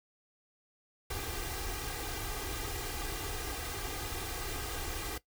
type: noise with comb filter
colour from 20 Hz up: pink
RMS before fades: -38 dBFS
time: 1.1-5.18 s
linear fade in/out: 5 ms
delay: 2.5 ms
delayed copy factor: +0.8
effects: noise-tail reverb RT60 0.1 s tail -17 dB re dry